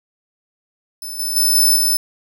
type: tone with level steps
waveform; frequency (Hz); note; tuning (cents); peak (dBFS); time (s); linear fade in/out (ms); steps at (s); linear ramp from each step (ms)
10% pulse; 5274; E8; 0; -21 / -14 / -7 / -5 / -8; 1.02-1.97; 2; 1.19 / 1.36 / 1.55 / 1.76; 5
effects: none